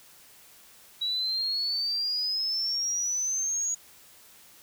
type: exponential sweep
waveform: sine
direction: up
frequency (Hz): 3883 to 6750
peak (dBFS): -26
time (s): 1.01-3.75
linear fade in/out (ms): 10
effects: white hiss -54 dBFS RMS until 4.62 s